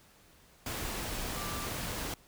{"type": "tone in noise", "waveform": "sine", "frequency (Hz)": 1177, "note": "D6", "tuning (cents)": 3, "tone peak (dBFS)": -42, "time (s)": [1.37, 1.67], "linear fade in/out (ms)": 2, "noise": "pink", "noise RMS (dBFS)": -37, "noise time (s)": [0.66, 2.14], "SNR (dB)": -8, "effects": ["pink hiss -61 dBFS RMS until 2.27 s"]}